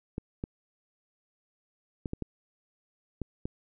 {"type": "clicks", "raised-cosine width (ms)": 3, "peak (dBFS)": -20, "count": 7, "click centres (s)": [0.181, 0.439, 2.058, 2.134, 2.223, 3.217, 3.455], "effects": []}